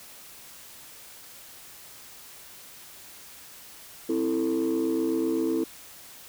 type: chord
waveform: sine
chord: A minor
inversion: first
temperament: equal with one note detuned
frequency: 261.6 / 329.6 / 444.6 Hz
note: C4 / E4 / A4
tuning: 0 / 0 / +18 cents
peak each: -28 / -24 / -28 dBFS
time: 4.09-5.64 s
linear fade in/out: 5 ms
effects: tanh soft clip ceiling -19 dBFS + white hiss -47 dBFS RMS until 6.28 s